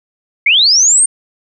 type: linear sweep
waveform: sine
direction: up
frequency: 2093 to 8870 Hz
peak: -6 dBFS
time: 0.46-1.06 s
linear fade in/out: 5 ms
effects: none